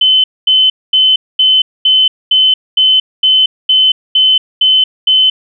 sine tone bursts, 3048 Hz, G7, 49 cents flat, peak -5 dBFS, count 12, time 0.01-5.3 s, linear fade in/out 5 ms, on 230 ms, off 230 ms, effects none

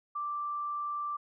sine tone, 1174.7 Hz, D6, in tune, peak -32 dBFS, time 0.15-1.17 s, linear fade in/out 10 ms, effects none

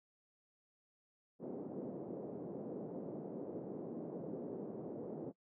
white band-pass noise, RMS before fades -45 dBFS, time 1.39-5.33 s, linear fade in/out 50 ms, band 160 to 490 Hz, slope 24 dB/octave, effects noise-tail reverb RT60 0.1 s tail -22 dB re dry

